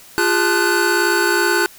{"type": "tone cluster", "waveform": "square", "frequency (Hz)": [348.7, 407.1, 876, 1442, 1505], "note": ["F4", "G#4", "A5", "F#6", "F#6"], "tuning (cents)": [-3, -35, -8, -45, 29], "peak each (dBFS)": [-20, -22, -24, -25, -19], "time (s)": [0.18, 1.66], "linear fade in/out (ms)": 0, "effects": ["white hiss -43 dBFS RMS until 1.78 s"]}